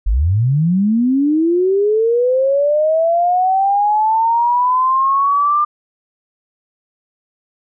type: linear sweep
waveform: sine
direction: up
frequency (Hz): 42 to 1200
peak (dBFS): -11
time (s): 0.06-5.65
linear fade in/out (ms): 10
effects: none